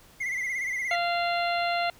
triangle tone with vibrato, 2063 Hz, C7, 25 cents flat, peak -26 dBFS, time 0.2-0.96 s, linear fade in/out 10 ms, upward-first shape sine, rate 17 Hz, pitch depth 82 cents each way
harmonic tone, 693 Hz, F5, 14 cents flat, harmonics 1 / 2 / 3 / 4 / 5 / 6, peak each -26 / -33 / -33 / -35 / -40 / -37 dBFS, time 0.91-1.9 s, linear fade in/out 2 ms
effects pink hiss -55 dBFS RMS until 1.99 s

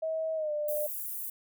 sine tone with pitch glide, 640 to 597.1 Hz, D#5 to D5, +49 to +29 cents, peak -29 dBFS, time 0.02-0.87 s, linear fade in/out 10 ms, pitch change -120 cents, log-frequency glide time 0.35-0.52 s
pink high-pass noise, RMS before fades -37 dBFS, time 0.68-1.3 s, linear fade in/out 5 ms, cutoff 12000 Hz, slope 24 dB/octave
effects none

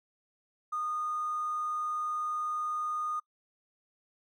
triangle tone with hard clipping, 1228 Hz, D#6, 23 cents flat, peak -31 dBFS, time 0.72-3.2 s, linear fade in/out 10 ms, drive 3 dB, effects noise-tail reverb RT60 0.1 s tail -22 dB re dry

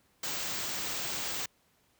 white band-stop noise, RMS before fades -35 dBFS, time 0.23-1.46 s, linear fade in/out 5 ms, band 8300 to 15000 Hz, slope 96 dB/octave, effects pink hiss -69 dBFS RMS until 1.99 s + high-pass 60 Hz 12 dB/octave

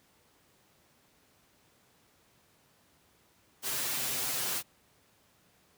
white noise with comb filter, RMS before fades -33 dBFS, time 3.62-4.63 s, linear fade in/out 50 ms, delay 7.8 ms, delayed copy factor +0.75, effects pink hiss -66 dBFS RMS until 5.77 s + high-pass 80 Hz 12 dB/octave

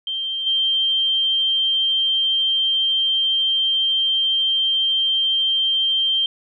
sine tone with level steps, 3153 Hz, G7, 9 cents sharp, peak -22 / -16 dBFS, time 0.07-6.26 s, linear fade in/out 2 ms, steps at 0.46 s, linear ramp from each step 10 ms, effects none

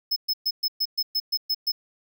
square tone bursts, 5190 Hz, E8, 28 cents flat, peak -22 dBFS, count 10, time 0.11-1.72 s, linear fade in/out 10 ms, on 53 ms, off 120 ms, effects none

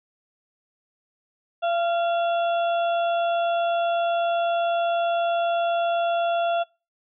harmonic tone with a mistuned harmonic, 682 Hz, F5, 41 cents flat, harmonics 1 / 2 / 4 / 5, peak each -21 / -31 / -37 / -38 dBFS, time 1.62-6.64 s, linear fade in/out 20 ms, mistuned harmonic 2, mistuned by +25 cents, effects noise-tail reverb RT60 0.3 s tail -24 dB re dry

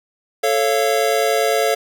square chord, A augmented, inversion none, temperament just, 440 / 550 / 687.5 Hz, A4 / C#5 / E#5, 0 / -14 / -27 cents, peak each -20 / -21 / -20 dBFS, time 0.43-1.75 s, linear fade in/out 10 ms, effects none

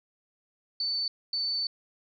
sine tone bursts at uneven times, 4514 Hz, C#8, 31 cents sharp, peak -27 dBFS, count 2, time 0.8-1.08 / 1.33-1.67 s, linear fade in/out 2 ms, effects none

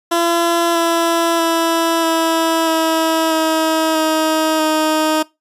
15% pulse tone with pitch steps, 339.3 / 335.2 / 331.2 / 327.2 / 323.2 / 319.3 / 315.5 / 311.7 Hz, F4 / E4 / E4 / E4 / E4 / D#4 / D#4 / D#4, -50 / +29 / +8 / -13 / -34 / +45 / +24 / +3 cents, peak -7 dBFS, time 0.11-5.23 s, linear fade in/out 10 ms, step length 640 ms, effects noise-tail reverb RT60 0.2 s tail -21 dB re dry + resampled to 32000 Hz

